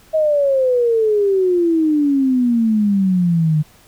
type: exponential sweep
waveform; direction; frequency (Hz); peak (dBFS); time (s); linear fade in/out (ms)
sine; down; 639 to 149.9; -12; 0.13-3.63; 20
effects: pink hiss -49 dBFS RMS until 3.87 s